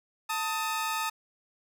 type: tone pair together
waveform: sawtooth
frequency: 890 / 1258.7 Hz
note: A5 / D#6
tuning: +20 / +20 cents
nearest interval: tritone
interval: 600 cents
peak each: -28 dBFS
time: 0.29-1.1 s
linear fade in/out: 10 ms
effects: none